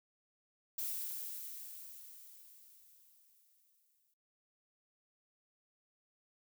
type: noise with exponential decay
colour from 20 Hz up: violet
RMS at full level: -38 dBFS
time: 0.78-4.14 s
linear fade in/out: 5 ms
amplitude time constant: 730 ms
effects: noise-tail reverb RT60 0.4 s tail -25 dB re dry